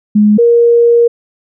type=tone pair in turn; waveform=sine; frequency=209.7 / 470.8 Hz; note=G#3 / A#4; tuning=+17 / +17 cents; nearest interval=octave + major second; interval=1400 cents; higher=second; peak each=-4 dBFS; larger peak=neither; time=0.15-0.38 / 0.38-1.08 s; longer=second; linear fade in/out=10 ms; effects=none